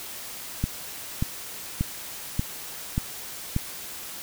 click train, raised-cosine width 5 ms, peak -11 dBFS, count 6, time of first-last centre 0.64-3.564 s, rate 1.71 Hz, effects white hiss -38 dBFS RMS until 4.22 s

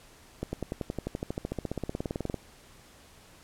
accelerating click train, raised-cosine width 2 ms, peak -18 dBFS, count 29, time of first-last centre 0.43-2.343 s, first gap 100 ms, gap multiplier 0.97, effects pink hiss -55 dBFS RMS until 3.43 s + low-pass 12000 Hz 12 dB/octave

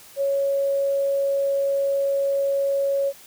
sine tone, 554.4 Hz, C#5, in tune, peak -19 dBFS, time 0.16-3.13 s, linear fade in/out 50 ms, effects white hiss -47 dBFS RMS until 3.26 s

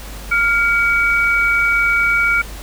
sine tone pair together, 1400 / 2271 Hz, F6 / C#7, +4 / +41 cents, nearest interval minor sixth, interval 837 cents, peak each -15 dBFS, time 0.31-2.42 s, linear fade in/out 10 ms, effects added 50 Hz sine -30 dBFS peak until 2.62 s + pink hiss -35 dBFS RMS until 2.62 s

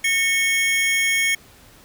square tone cluster, 1822 / 2207 / 3231 Hz, A#6 / C#7 / G#7, -40 / -8 / -48 cents, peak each -27 / -19 / -27 dBFS, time 0.04-1.35 s, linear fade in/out 5 ms, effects pink hiss -49 dBFS RMS until 1.84 s

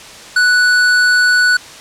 square tone, 1480 Hz, F#6, in tune, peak -9 dBFS, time 0.36-1.57 s, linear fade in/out 5 ms, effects white hiss -34 dBFS RMS until 1.8 s + low-pass 7000 Hz 12 dB/octave

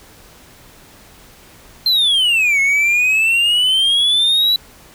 triangle exponential two-way sweep, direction down then up, 4186 to 2174 to 3966 Hz, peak -10 dBFS, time 1.86-4.56 s, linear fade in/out 2 ms, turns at 2.6 s, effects pink hiss -44 dBFS RMS until 4.94 s

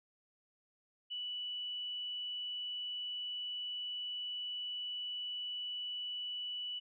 sine tone, 2960 Hz, F#7, in tune, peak -38 dBFS, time 1.1-6.8 s, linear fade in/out 20 ms, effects none

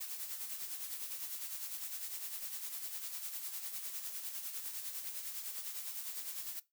blue noise with tremolo, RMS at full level -41 dBFS, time 0-6.6 s, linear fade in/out 10 ms, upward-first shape sine, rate 9.9 Hz, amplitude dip 50%, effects noise-tail reverb RT60 0.2 s tail -18 dB re dry

